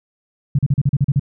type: tone bursts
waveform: sine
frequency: 139.3 Hz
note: C#3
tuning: 9 cents sharp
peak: -11 dBFS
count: 9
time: 0.55-1.196 s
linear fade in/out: 5 ms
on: 38 ms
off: 38 ms
effects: none